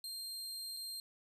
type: tone with dropouts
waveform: sawtooth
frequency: 4186 Hz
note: C8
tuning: in tune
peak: -39 dBFS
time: 0.04-1 s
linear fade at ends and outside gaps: 1 ms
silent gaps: 0.767-0.77 s
effects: resampled to 32000 Hz